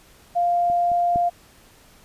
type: tone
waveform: sine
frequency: 698.5 Hz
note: F5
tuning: in tune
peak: -17 dBFS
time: 0.35-1.3 s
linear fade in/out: 20 ms
type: clicks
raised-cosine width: 3 ms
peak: -25 / -26 / -16 dBFS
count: 3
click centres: 0.7 / 0.917 / 1.159 s
effects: pink hiss -52 dBFS RMS until 2.04 s + resampled to 32000 Hz